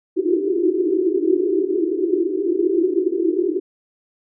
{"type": "band-pass noise", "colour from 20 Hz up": "white", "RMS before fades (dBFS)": -19, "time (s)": [0.16, 3.6], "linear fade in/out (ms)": 20, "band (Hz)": [320, 390], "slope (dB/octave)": 96, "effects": []}